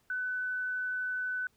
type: tone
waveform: sine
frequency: 1502 Hz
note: F#6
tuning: 26 cents sharp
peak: -31 dBFS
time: 0.1-1.47 s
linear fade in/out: 2 ms
effects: pink hiss -71 dBFS RMS until 1.56 s